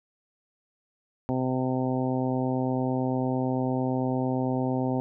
harmonic tone, 128.9 Hz, C3, 26 cents flat, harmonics 1 / 2 / 3 / 4 / 5 / 6 / 7, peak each -30 / -27 / -34 / -34 / -36 / -36 / -38 dBFS, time 1.29-5 s, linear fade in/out 0 ms, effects none

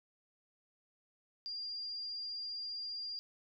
sine tone, 4795 Hz, D8, 35 cents sharp, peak -39 dBFS, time 1.46-3.19 s, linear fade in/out 0 ms, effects none

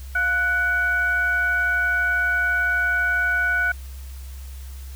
sine tone with frequency modulation, 1480 Hz, F#6, in tune, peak -18 dBFS, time 0.15-3.72 s, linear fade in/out 5 ms, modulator 779 Hz, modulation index 0.4, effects added 66 Hz sine -33 dBFS peak until 4.95 s + white hiss -48 dBFS RMS until 4.95 s

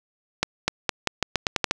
accelerating click train, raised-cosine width 0.2 ms, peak -3 dBFS, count 10, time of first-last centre 0.43-1.711 s, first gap 250 ms, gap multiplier 0.85, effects none

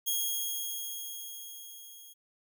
5% pulse tone with level ramp, 3274 Hz, G#7, 25 cents flat, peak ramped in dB -19 to -41 dBFS, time 0.06-2.14 s, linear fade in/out 20 ms, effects none

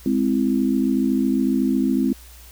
sine chord, Ab augmented, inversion none, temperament equal, 207.7 / 261.6 / 329.6 Hz, Ab3 / C4 / E4, 0 / 0 / 0 cents, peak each -22 / -19 / -24 dBFS, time 0.06-2.13 s, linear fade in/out 2 ms, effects added 60 Hz sine -43 dBFS peak until 2.51 s + white hiss -47 dBFS RMS until 2.51 s

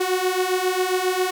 sawtooth beating tone pair, 364.5 / 371.9 Hz, F#4 / F#4, -26 / +9 cents, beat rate 7.4 Hz, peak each -20 / -18 dBFS, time 0-1.31 s, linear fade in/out 10 ms, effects 9-bit

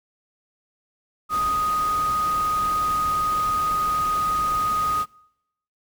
sine tone in noise, 1244.5 Hz, D#6, in tune, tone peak -20 dBFS, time 1.29-5.06 s, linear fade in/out 50 ms, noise pink, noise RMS -35 dBFS, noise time 1.29-5.06 s, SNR +12 dB, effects noise-tail reverb RT60 0.9 s tail -26 dB re dry

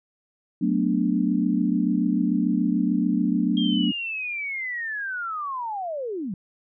sine chord, B minor seventh, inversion second, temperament equal, 185 / 220 / 246.9 / 293.7 Hz, F#3 / A3 / B3 / D4, 0 / 0 / 0 / 0 cents, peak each -25 dBFS, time 0.61-3.92 s, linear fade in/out 10 ms
sine linear sweep, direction down, 3235 to 169.8 Hz, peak -27 dBFS, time 3.57-6.34 s, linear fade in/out 2 ms
effects none

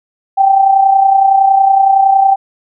sine tone with amplitude modulation, 780 Hz, G5, 9 cents flat, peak -3 dBFS, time 0.37-2.36 s, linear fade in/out 20 ms, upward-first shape sine, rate 30.8 Hz, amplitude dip 55%, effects none

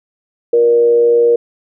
sine tone with frequency modulation, 472.2 Hz, A#4, 22 cents sharp, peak -7 dBFS, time 0.53-1.36 s, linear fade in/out 5 ms, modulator 122 Hz, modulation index 0.32, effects none

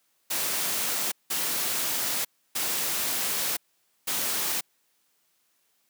white noise bursts at uneven times, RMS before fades -28 dBFS, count 4, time 0.3-1.12 / 1.3-2.25 / 2.55-3.57 / 4.07-4.61 s, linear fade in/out 10 ms, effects white hiss -70 dBFS RMS until 5.89 s + high-pass 150 Hz 12 dB/octave

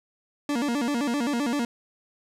40% pulse tone with vibrato, 261.6 Hz, C4, in tune, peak -23 dBFS, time 0.49-1.65 s, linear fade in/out 2 ms, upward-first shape square, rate 7.7 Hz, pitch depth 180 cents each way, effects low-pass 10000 Hz 12 dB/octave + 10-bit

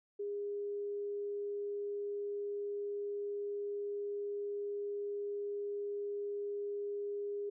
sine tone, 407.8 Hz, G#4, 32 cents flat, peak -36 dBFS, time 0.19-7.5 s, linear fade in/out 10 ms, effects none

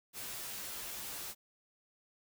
white noise with comb filter, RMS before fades -43 dBFS, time 0.13-1.35 s, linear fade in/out 50 ms, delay 12 ms, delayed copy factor -0.8, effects none

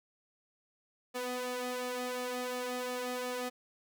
sawtooth tone with flanger, 249.4 Hz, B3, 17 cents sharp, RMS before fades -37 dBFS, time 1.14-3.5 s, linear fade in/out 20 ms, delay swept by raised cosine 1.7 to 2.42 ms, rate 2.8 Hz, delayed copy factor +0.8, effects none

